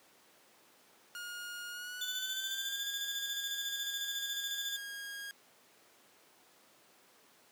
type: tone with pitch glide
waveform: sawtooth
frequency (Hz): 1429 to 1632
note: F6 to G#6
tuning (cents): +39 to -31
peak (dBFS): -38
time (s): 1.15-5.31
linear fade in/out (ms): 0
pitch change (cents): +230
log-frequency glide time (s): 1.7-2.86
type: tone with tremolo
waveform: 35% pulse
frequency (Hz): 3514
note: A7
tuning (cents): -3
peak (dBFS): -33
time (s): 2.01-4.77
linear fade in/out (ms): 5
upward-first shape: square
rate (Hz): 14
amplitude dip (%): 45
effects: pink hiss -63 dBFS RMS until 7.51 s + high-pass 300 Hz 12 dB/octave